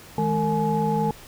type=tone cluster; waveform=sine; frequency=158.8 / 211.4 / 454.2 / 847 Hz; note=D#3 / G#3 / A#4 / G#5; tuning=+36 / +31 / -45 / +34 cents; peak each=-25 / -25 / -26 / -24 dBFS; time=0.18-1.11 s; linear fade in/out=2 ms; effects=tanh soft clip ceiling -11 dBFS + pink hiss -45 dBFS RMS until 1.27 s